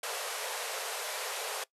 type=band-pass noise; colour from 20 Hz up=pink; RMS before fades=-37 dBFS; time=0.03-1.64 s; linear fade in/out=5 ms; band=420 to 13000 Hz; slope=96 dB/octave; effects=noise-tail reverb RT60 0.1 s tail -20 dB re dry